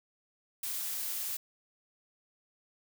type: noise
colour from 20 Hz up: blue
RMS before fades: -36 dBFS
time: 0.63-1.37 s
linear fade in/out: 5 ms
effects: none